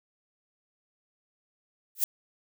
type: noise with exponential growth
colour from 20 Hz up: violet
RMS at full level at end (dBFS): -19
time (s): 1.95-2.04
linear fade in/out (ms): 2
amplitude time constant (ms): 18
effects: none